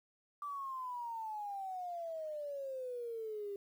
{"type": "exponential sweep", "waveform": "sine", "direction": "down", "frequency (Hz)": [1174.7, 396.5], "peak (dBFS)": -39, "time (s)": [0.42, 3.56], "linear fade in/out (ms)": 2, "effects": ["11-bit"]}